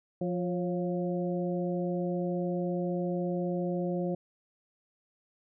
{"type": "harmonic tone with a mistuned harmonic", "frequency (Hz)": 176.2, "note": "F3", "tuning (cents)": 16, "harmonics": [1, 2, 3, 4], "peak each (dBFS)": [-31, -34, -35, -42], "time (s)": [0.21, 4.15], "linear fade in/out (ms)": 5, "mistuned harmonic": 3, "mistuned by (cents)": 47, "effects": []}